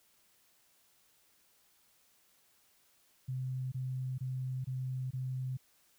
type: tone bursts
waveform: sine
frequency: 129.3 Hz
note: C3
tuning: 20 cents flat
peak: -34 dBFS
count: 5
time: 3.28-5.572 s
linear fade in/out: 10 ms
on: 440 ms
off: 23 ms
effects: white hiss -69 dBFS RMS until 5.98 s